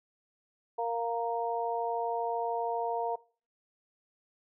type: harmonic tone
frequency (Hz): 232.8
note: A#3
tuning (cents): -2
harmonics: 2 / 3 / 4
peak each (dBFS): -34 / -33 / -34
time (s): 0.78-3.16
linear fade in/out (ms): 10
effects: noise-tail reverb RT60 0.4 s tail -21 dB re dry

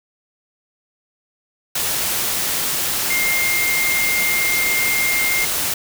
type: tone in noise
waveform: sine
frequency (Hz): 2116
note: C7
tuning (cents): +19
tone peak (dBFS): -18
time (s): 3.1-5.45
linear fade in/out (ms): 5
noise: white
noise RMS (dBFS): -21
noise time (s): 1.75-5.74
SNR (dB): 0
effects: none

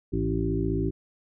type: harmonic tone with a mistuned harmonic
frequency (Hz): 55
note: A1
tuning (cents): 0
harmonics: 1 / 2 / 3 / 5 / 6 / 7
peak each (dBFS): -31 / -31 / -31 / -31 / -31 / -31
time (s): 0.12-0.91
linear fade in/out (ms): 20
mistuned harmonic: 2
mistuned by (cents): -60
effects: none

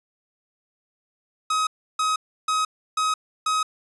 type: tone bursts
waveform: 45% pulse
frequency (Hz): 1267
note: D#6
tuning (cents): +31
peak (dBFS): -20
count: 5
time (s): 1.5-3.63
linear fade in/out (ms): 5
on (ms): 170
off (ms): 320
effects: resampled to 24000 Hz

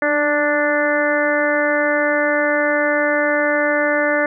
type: harmonic tone with a mistuned harmonic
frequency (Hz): 293.7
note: D4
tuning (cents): 0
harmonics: 1 / 2 / 3 / 4 / 5 / 6 / 7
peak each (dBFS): -23 / -18 / -28 / -27 / -23 / -21 / -26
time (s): 0.02-4.26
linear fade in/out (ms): 2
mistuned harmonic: 1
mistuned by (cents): +30
effects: none

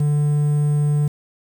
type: tone with quantisation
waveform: triangle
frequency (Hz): 147.4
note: D3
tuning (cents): +7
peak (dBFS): -13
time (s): 0-1.08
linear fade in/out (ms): 5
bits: 7
effects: none

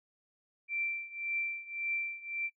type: tone with tremolo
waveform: sine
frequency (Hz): 2349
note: D7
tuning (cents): 0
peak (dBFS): -30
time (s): 0.68-2.5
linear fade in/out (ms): 50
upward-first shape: triangle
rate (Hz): 1.8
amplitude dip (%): 90
effects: noise-tail reverb RT60 0.1 s tail -24 dB re dry

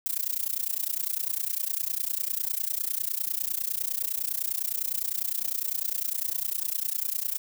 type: noise with amplitude modulation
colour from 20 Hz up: violet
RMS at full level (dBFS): -26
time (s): 0.06-7.38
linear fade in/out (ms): 0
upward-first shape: sine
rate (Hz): 29.9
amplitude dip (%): 95
effects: none

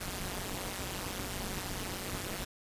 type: noise with amplitude modulation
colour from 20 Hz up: pink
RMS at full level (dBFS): -34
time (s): 0-2.45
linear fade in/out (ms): 10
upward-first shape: sine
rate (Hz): 188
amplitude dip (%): 100
effects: resampled to 32000 Hz

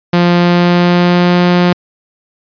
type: tone with pitch glide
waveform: sawtooth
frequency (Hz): 174.61 to 177.15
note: F3 to F3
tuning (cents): 0 to +25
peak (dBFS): -3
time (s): 0.13-1.73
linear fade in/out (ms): 5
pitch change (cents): +25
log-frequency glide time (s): 0.36-1.39
effects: resampled to 11025 Hz

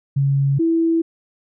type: tone pair in turn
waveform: sine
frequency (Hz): 138.59 / 329.6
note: C#3 / E4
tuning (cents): 0 / 0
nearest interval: octave + minor third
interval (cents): 1500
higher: second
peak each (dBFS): -14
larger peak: neither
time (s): 0.16-0.59 / 0.59-1.02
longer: neither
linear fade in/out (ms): 10
effects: none

